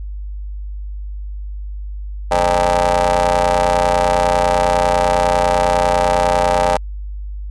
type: ring-modulated tone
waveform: 25% pulse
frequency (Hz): 90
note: F#2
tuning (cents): -47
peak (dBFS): -6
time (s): 2.31-6.77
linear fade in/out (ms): 5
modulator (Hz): 704
effects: added 50 Hz sine -24 dBFS peak until 7.5 s + resampled to 24000 Hz